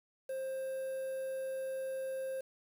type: tone with quantisation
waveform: triangle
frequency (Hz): 529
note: C5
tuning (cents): +19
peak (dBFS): -34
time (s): 0.29-2.41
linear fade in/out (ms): 5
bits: 9
effects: none